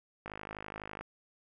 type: click train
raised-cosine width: 0.5 ms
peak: -26 dBFS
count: 40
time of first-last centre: 0.26-1.01 s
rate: 52 Hz
effects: none